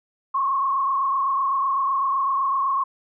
sine tone with frequency modulation, 1088 Hz, C#6, 33 cents flat, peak -19 dBFS, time 0.34-2.84 s, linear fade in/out 10 ms, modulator 27.9 Hz, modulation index 1.4, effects none

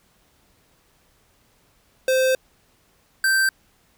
square tone pair in turn, 520 / 1561.5 Hz, C5 / G6, -11 / -7 cents, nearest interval octave + perfect fifth, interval 1904 cents, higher second, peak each -17 dBFS, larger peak neither, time 2.08-2.35 / 3.24-3.49 s, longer first, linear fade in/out 2 ms, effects pink hiss -61 dBFS RMS until 3.97 s

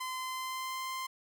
sawtooth tone with pitch glide, 1029 to 1044.6 Hz, C6 to C6, -29 to -3 cents, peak -32 dBFS, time 0-1.07 s, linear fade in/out 10 ms, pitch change +26 cents, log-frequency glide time 0.14-0.92 s, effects none

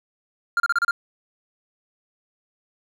triangle tone bursts, 1396.9 Hz, F6, in tune, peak -15 dBFS, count 6, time 0.57-0.91 s, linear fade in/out 2 ms, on 30 ms, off 32 ms, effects none

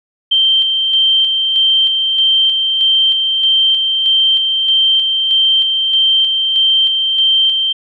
sine tone with tremolo, 3136 Hz, G7, in tune, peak -8 dBFS, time 0.31-7.73 s, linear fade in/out 10 ms, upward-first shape square, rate 1.6 Hz, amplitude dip 35%, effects none

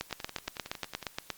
two click trains, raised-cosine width 0.2 ms, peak -22 / -15 dBFS, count 11 / 12, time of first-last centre 0.11-1.027 / 0.01-1.303 s, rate 10.9 / 8.51 Hz, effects white hiss -56 dBFS RMS until 1.37 s + Opus 48 kbps

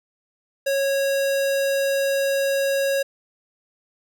square tone, 550 Hz, C#5, 14 cents flat, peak -20 dBFS, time 0.66-3.03 s, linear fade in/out 10 ms, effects none

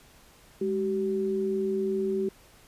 sine tone pair together, 205.9 / 383.3 Hz, G#3 / G4, -15 / -39 cents, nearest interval major seventh, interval 1076 cents, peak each -31 / -26 dBFS, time 0.61-2.29 s, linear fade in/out 5 ms, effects pink hiss -56 dBFS RMS until 2.67 s + resampled to 32000 Hz

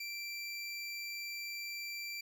25% pulse tone, 2349 Hz, D7, in tune, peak -36 dBFS, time 0-2.21 s, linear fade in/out 5 ms, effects none

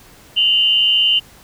sine tone pair together, 2824 / 3041 Hz, F7 / F#7, +19 / +47 cents, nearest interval minor second, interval 128 cents, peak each -14 dBFS, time 0.36-1.2 s, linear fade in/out 20 ms, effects pink hiss -45 dBFS RMS until 1.43 s

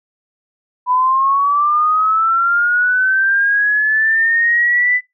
sine linear sweep, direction up, 987.8 to 2000 Hz, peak -11 dBFS, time 0.86-5.01 s, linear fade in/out 50 ms, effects noise-tail reverb RT60 0.2 s tail -25 dB re dry

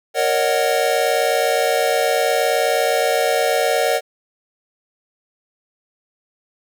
square chord, D# minor seventh, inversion second, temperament equal with one note detuned, 466.2 / 554.4 / 613.7 / 740 Hz, A#4 / C#5 / D#5 / F#5, 0 / 0 / -24 / 0 cents, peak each -22 dBFS, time 0.14-4.01 s, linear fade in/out 50 ms, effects none

